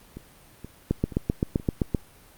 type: two click trains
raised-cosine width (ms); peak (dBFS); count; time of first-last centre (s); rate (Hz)
3; -24 / -9; 4 / 9; 0.17-1.599 / 0.91-1.948; 2.1 / 7.71
effects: pink hiss -53 dBFS RMS until 2.37 s + Opus 32 kbps